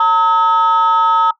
sine tone pair together, 909 / 1282 Hz, A#5 / E6, -44 / -49 cents, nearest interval tritone, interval 595 cents, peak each -10 dBFS, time 0-1.31 s, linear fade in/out 5 ms, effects noise-tail reverb RT60 0.1 s tail -17 dB re dry + tanh soft clip ceiling -6 dBFS

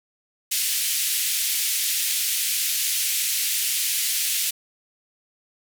white band-pass noise, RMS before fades -24 dBFS, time 0.51-4.51 s, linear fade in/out 10 ms, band 2200 to 15000 Hz, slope 24 dB/octave, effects none

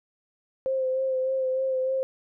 sine tone with vibrato, 523.3 Hz, C5, in tune, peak -23 dBFS, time 0.66-2.03 s, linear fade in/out 0 ms, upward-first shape sine, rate 3.3 Hz, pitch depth 24 cents each way, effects none

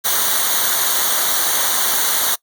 white noise with comb filter, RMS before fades -17 dBFS, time 0.04-2.36 s, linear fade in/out 20 ms, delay 0.39 ms, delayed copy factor -0.8, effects noise-tail reverb RT60 0.1 s tail -22 dB re dry + Opus 48 kbps

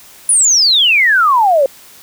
sine exponential sweep, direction down, 10220 to 523.3 Hz, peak -7 dBFS, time 0.29-1.66 s, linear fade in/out 2 ms, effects white hiss -40 dBFS RMS until 2.02 s

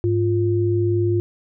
sine tone pair together, 103.83 / 349.2 Hz, G#2 / F4, 0 / 0 cents, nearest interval octave + major sixth, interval 2100 cents, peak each -19 dBFS, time 0.04-1.2 s, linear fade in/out 0 ms, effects none

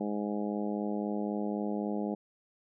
harmonic tone, 103.83 Hz, G#2, in tune, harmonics 2 / 3 / 4 / 5 / 6 / 7 / 8, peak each -33 / -37 / -39 / -41 / -43 / -44 / -45 dBFS, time 0-2.15 s, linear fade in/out 10 ms, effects none

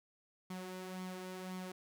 sawtooth tone with flanger, 184.8 Hz, F#3, 2 cents flat, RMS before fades -45 dBFS, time 0.5-1.72 s, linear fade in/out 5 ms, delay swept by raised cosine 0.9 to 3.4 ms, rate 1.9 Hz, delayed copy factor +0.5, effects none

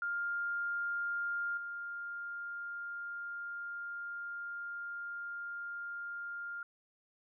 sine tone with level steps, 1403 Hz, F6, 8 cents sharp, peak -33 / -39 dBFS, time 0.02-6.63 s, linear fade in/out 2 ms, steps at 1.57 s, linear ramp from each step 5 ms, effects none

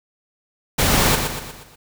pink noise with echo, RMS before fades -17 dBFS, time 0.78-1.16 s, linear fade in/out 10 ms, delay 120 ms, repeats 5, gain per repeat -6 dB, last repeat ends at 1.76 s, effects none

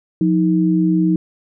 sine tone pair together, 177.57 / 316.4 Hz, F3 / D#4, +29 / +29 cents, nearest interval minor seventh, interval 1000 cents, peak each -15 dBFS, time 0.21-1.16 s, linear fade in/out 2 ms, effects none

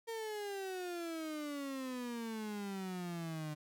35% pulse exponential sweep, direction down, 461.5 to 150 Hz, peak -38 dBFS, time 0.07-3.55 s, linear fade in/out 20 ms, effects none

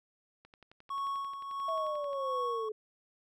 click train, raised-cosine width 0.3 ms, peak -39 dBFS, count 20, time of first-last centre 0.45-2.131 s, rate 11.3 Hz
triangle tone with tremolo, 1106 Hz, C#6, 4 cents flat, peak -30 dBFS, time 0.9-2.69 s, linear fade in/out 5 ms, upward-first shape sine, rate 1.5 Hz, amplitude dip 60%
sine linear sweep, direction down, 659.3 to 424.6 Hz, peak -34 dBFS, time 1.68-2.72 s, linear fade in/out 5 ms
effects none

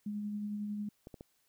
sine tone with tremolo, 207.7 Hz, G#3, in tune, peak -34 dBFS, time 0.06-0.89 s, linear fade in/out 5 ms, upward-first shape sine, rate 11 Hz, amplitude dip 25%
clicks, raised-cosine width 2 ms, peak -33 dBFS, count 3, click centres 1.071 / 1.142 / 1.209 s
effects white hiss -74 dBFS RMS until 1.48 s

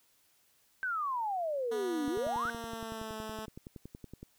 sine exponential two-way sweep, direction down then up, 1568 to 277.2 to 1568 Hz, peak -31 dBFS, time 0.83-2.5 s, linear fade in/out 0 ms, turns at 2.07 s
10% pulse tone with pitch glide, 243.4 to 218.1 Hz, B3 to A3, -25 to -15 cents, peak -31 dBFS, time 1.71-3.46 s, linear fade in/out 10 ms, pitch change -190 cents, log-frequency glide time 2.07-3.16 s
click train, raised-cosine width 3 ms, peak -32 dBFS, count 24, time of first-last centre 2.08-4.23 s, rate 10.7 Hz
effects white hiss -69 dBFS RMS until 4.38 s

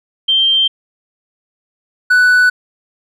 sine / triangle tone pair in turn, 3152 / 1487.5 Hz, G7 / F#6, +9 / +9 cents, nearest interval octave + minor second, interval 1300 cents, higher first, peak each -9 / -5 dBFS, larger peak second, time 0.28-0.68 / 2.1-2.5 s, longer neither, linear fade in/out 10 ms, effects none

